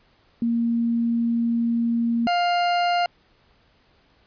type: tone pair in turn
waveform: sine / 40% pulse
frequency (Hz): 233.1 / 701.9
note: A#3 / F5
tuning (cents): 0 / +9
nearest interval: octave + perfect fifth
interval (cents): 1909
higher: second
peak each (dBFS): -19 / -18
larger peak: second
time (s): 0.42-2.27 / 2.27-3.06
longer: first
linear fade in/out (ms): 2
effects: pink hiss -60 dBFS RMS until 4.26 s + resampled to 11025 Hz